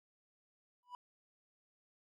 triangle tone with exponential growth, 985 Hz, B5, 5 cents flat, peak -39 dBFS, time 0.83-0.95 s, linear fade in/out 1 ms, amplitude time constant 24 ms, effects none

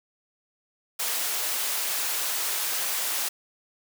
white high-pass noise, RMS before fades -28 dBFS, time 0.99-3.29 s, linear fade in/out 10 ms, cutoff 500 Hz, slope 12 dB/octave, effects none

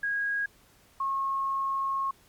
sine tone pair in turn, 1642 / 1086.1 Hz, G#6 / C#6, -20 / -36 cents, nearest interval perfect fifth, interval 716 cents, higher first, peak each -26 dBFS, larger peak neither, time 0.03-0.46 / 1-2.11 s, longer second, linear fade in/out 5 ms, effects pink hiss -60 dBFS RMS until 2.28 s + MP3 96 kbps

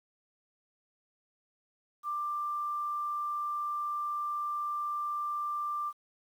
sine tone, 1184 Hz, D6, 14 cents sharp, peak -31 dBFS, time 2.03-5.93 s, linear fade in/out 50 ms, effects 10-bit

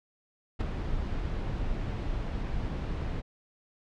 brown noise with ADSR envelope, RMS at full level -23 dBFS, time 0.59-3.22 s, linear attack 23 ms, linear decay 4 ms, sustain -9 dB, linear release 24 ms, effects low-pass 4000 Hz 12 dB/octave

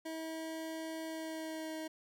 25% pulse tone with pitch glide, 321.4 to 316.1 Hz, E4 to D#4, -44 to +27 cents, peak -36 dBFS, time 0.05-1.88 s, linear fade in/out 10 ms, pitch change -29 cents, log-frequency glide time 1.06-1.77 s, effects none

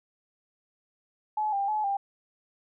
sine tone with vibrato, 824 Hz, G#5, 14 cents flat, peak -25 dBFS, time 1.37-1.97 s, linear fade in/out 5 ms, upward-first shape square, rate 3.2 Hz, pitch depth 62 cents each way, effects none

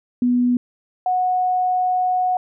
sine tone pair in turn, 245.7 / 733.5 Hz, B3 / F#5, -9 / -15 cents, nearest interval octave + perfect fifth, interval 1894 cents, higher second, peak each -14 / -16 dBFS, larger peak first, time 0.22-0.57 / 1.06-2.37 s, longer second, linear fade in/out 2 ms, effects none

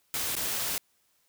white noise with dropouts, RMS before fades -31 dBFS, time 0.14-0.78 s, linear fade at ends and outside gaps 0 ms, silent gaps 0.353-0.366 s, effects white hiss -70 dBFS RMS until 1.28 s

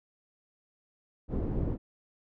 pink low-pass noise, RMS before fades -31 dBFS, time 1.28-1.78 s, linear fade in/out 50 ms, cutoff 330 Hz, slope 12 dB/octave, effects none

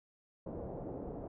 white low-pass noise, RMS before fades -43 dBFS, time 0.46-1.28 s, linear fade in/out 5 ms, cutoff 600 Hz, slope 24 dB/octave, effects none

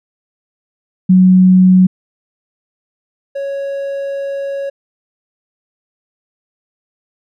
sine / triangle tone pair in turn, 185 / 554.4 Hz, F#3 / C#5, 0 / 0 cents, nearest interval octave + perfect fifth, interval 1900 cents, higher second, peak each -4 / -16 dBFS, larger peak first, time 1.09-1.87 / 3.35-4.7 s, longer second, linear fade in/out 10 ms, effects none

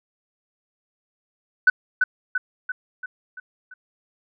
sine tone with echo, 1499 Hz, F#6, 22 cents sharp, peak -9 dBFS, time 1.67-1.7 s, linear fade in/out 5 ms, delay 340 ms, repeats 6, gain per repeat -5 dB, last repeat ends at 3.74 s, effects tanh soft clip ceiling -5 dBFS

